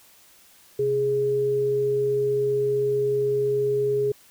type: tone pair together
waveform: sine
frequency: 130.81 / 415.3 Hz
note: C3 / G#4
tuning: 0 / 0 cents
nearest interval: octave + minor sixth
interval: 2000 cents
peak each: -32 / -20 dBFS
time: 0.79-4.12 s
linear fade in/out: 5 ms
effects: white hiss -54 dBFS RMS until 4.3 s